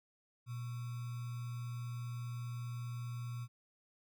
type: tone with sample-and-hold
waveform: sine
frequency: 120 Hz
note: B2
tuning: 49 cents flat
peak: -39 dBFS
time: 0.46-3.48 s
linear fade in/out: 50 ms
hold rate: 1225 Hz
effects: none